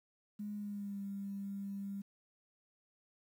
sine tone with pitch glide, 207.7 to 198.66 Hz, G#3 to G3, 0 to +23 cents, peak -39 dBFS, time 0.39-2.02 s, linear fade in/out 10 ms, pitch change -77 cents, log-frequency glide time 0.54-1.02 s, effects 11-bit

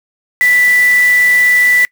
sine tone in noise, 1975.5 Hz, B6, in tune, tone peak -7 dBFS, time 0.41-1.85 s, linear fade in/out 0 ms, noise white, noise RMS -25 dBFS, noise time 0.41-1.85 s, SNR +15 dB, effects noise-tail reverb RT60 0.1 s tail -24 dB re dry

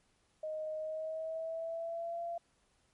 sine tone with pitch glide, 622.3 to 682.6 Hz, D#5 to F5, 0 to -40 cents, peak -36 dBFS, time 0.43-2.38 s, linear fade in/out 5 ms, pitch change +160 cents, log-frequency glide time 0.77-2.22 s, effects pink hiss -73 dBFS RMS until 2.93 s + MP3 48 kbps

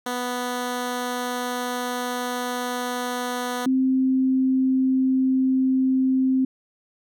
10% pulse / sine tone pair in turn, 246.9 / 261.6 Hz, B3 / C4, 0 / 0 cents, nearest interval minor second, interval 100 cents, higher second, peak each -17 dBFS, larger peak neither, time 0.06-3.66 / 3.66-6.45 s, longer first, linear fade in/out 5 ms, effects none

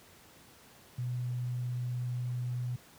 sine tone, 123.47 Hz, B2, in tune, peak -31 dBFS, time 0.98-2.76 s, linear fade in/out 5 ms, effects pink hiss -57 dBFS RMS until 2.98 s + high-pass 80 Hz 12 dB/octave

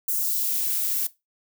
violet noise with high-pass filter sweep, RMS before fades -25 dBFS, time 0.08-1.07 s, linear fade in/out 5 ms, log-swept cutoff 7700 to 610 Hz, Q 1, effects noise-tail reverb RT60 0.2 s tail -17 dB re dry

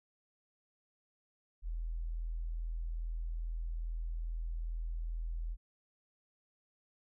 sine tone, 41.2 Hz, E1, in tune, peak -35 dBFS, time 1.62-5.57 s, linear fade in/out 50 ms, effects none

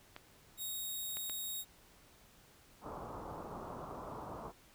clicks, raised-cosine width 0.3 ms, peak -30 dBFS, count 3, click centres 0.164 / 1.17 / 1.297 s
5% pulse tone, 3761 Hz, A#7, 15 cents sharp, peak -31 dBFS, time 0.57-1.65 s, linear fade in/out 50 ms
white low-pass noise, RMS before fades -46 dBFS, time 2.81-4.53 s, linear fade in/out 50 ms, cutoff 1200 Hz, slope 48 dB/octave
effects pink hiss -63 dBFS RMS until 4.74 s

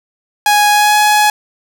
sawtooth tone with pitch glide, 830.6 to 841.2 Hz, G#5 to G#5, 0 to +22 cents, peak -4 dBFS, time 0.46-1.3 s, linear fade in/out 2 ms, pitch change +22 cents, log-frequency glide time 0.7-0.96 s, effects none

